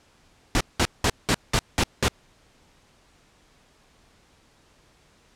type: noise bursts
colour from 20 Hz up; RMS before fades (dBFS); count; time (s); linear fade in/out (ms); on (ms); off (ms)
pink; -20; 7; 0.55-2.082; 0; 56; 190
effects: pink hiss -59 dBFS RMS until 5.35 s + low-pass 8000 Hz 12 dB/octave